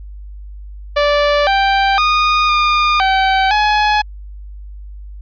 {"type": "tone with pitch steps", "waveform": "sawtooth", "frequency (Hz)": [583, 785, 1230, 1214, 768, 843], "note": ["D5", "G5", "D#6", "D#6", "G5", "G#5"], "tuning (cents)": [-13, 2, -20, -43, -36, 26], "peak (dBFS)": -7, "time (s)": [0.96, 4.02], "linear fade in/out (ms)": 10, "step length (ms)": 510, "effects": ["added 50 Hz sine -29 dBFS peak until 5.21 s", "resampled to 11025 Hz"]}